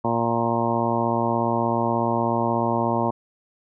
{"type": "harmonic tone with a mistuned harmonic", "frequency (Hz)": 116.6, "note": "A#2", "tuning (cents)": 1, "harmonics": [1, 2, 3, 4, 5, 6, 7, 8, 9], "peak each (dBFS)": [-29, -26, -28, -32, -28, -29, -31, -26, -31], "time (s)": [0.04, 3.11], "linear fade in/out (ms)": 10, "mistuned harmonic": 9, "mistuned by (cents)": 21, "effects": []}